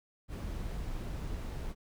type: noise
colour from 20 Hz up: brown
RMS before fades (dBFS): -38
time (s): 0.28-1.75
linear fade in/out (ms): 50
effects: none